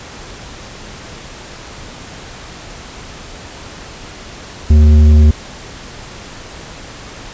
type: tone with tanh clipping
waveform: sine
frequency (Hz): 75.9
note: D#2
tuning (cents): -42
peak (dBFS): -5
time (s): 4.7-5.31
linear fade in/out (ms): 5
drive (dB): 9
effects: pink hiss -32 dBFS RMS until 7.33 s + resampled to 16000 Hz